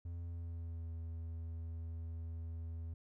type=tone with pitch glide; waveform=triangle; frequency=85.1 to 82.34 Hz; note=F2 to E2; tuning=-44 to -1 cents; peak=-39 dBFS; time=0.05-2.94 s; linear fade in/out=5 ms; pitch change=-57 cents; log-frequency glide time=0.23-0.91 s; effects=none